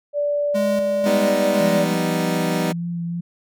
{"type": "tone", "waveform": "sine", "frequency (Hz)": 582, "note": "D5", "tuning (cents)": -16, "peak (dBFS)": -18, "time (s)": [0.13, 1.87], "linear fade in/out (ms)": 50}
{"type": "tone with tremolo", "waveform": "square", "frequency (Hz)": 207.7, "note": "G#3", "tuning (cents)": 0, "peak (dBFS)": -22, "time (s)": [0.54, 1.96], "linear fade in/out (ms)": 20, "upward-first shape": "square", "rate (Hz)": 2, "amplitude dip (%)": 50}
{"type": "chord", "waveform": "20% pulse", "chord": "G augmented", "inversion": "none", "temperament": "equal", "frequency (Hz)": [196, 246.9, 311.1], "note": ["G3", "B3", "D#4"], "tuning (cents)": [0, 0, 0], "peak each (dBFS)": -20, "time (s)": [1.05, 2.73], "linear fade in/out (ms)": 20}
{"type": "tone with vibrato", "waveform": "sine", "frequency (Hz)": 171, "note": "F3", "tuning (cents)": -36, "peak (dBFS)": -23, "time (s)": [1.6, 3.21], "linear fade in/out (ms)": 10, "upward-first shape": "sine", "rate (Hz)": 3.3, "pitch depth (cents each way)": 15}
{"effects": []}